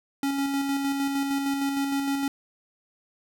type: tone with tremolo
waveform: square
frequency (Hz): 277.2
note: C#4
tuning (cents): 0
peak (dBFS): -24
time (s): 0.23-2.28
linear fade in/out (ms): 2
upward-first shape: square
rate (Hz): 6.5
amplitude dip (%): 30
effects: none